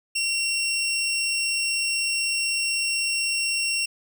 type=tone; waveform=20% pulse; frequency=2736 Hz; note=F7; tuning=36 cents flat; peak=-18 dBFS; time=0.15-3.86 s; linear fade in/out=10 ms; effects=none